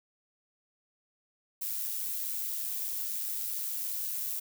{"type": "noise with amplitude modulation", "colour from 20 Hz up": "violet", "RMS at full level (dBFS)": -33, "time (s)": [1.61, 4.4], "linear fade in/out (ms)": 10, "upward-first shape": "sine", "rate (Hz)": 105, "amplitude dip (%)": 35, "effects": []}